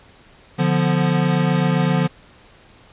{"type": "chord", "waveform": "square", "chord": "B diminished", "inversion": "first", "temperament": "equal", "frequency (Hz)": [146.83, 174.61, 246.9], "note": ["D3", "F3", "B3"], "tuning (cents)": [0, 0, 0], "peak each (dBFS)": [-20, -19, -25], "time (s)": [0.58, 2.08], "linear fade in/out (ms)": 20, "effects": ["pink hiss -49 dBFS RMS until 2.92 s", "resampled to 8000 Hz"]}